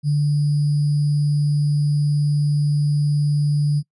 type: tone with sample-and-hold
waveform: sine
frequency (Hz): 146.83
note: D3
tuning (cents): 0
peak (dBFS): -15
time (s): 0.03-3.83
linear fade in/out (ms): 50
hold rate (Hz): 4900
effects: noise-tail reverb RT60 0.1 s tail -24 dB re dry + resampled to 24000 Hz